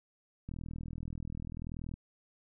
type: click train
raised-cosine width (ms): 5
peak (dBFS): -29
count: 60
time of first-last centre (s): 0.49-1.94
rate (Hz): 40.7
effects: none